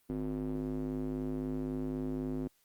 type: tone with band-pass filter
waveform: square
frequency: 51.91 Hz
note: G#1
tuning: in tune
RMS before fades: -36 dBFS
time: 0.09-2.48 s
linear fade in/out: 10 ms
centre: 290 Hz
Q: 3.1
effects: white hiss -71 dBFS RMS until 2.64 s + Opus 32 kbps